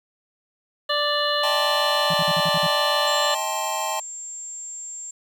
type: harmonic tone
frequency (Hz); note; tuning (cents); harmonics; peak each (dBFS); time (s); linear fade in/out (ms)
587.3; D5; 0; 1 / 2 / 3 / 5 / 6 / 7; -25 / -26 / -28 / -27 / -30 / -28; 0.89-3.35; 10
type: chord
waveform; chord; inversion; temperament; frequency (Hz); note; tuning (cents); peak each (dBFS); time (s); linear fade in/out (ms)
square; A half-diminished seventh; second; just; 633.6 / 792 / 880 / 1056; Eb5 / G5 / A5 / C6; +31 / +18 / 0 / +16; -32 / -32 / -29 / -31; 1.43-4; 5
type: tone bursts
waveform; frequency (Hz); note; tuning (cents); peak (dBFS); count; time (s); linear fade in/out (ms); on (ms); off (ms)
sine; 164.81; E3; 0; -25; 7; 2.1-2.668; 5; 40; 48
type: tone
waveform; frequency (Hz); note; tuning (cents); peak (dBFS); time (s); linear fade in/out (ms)
sine; 7380; A#8; -18; -32; 3.07-5.11; 5
effects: 8-bit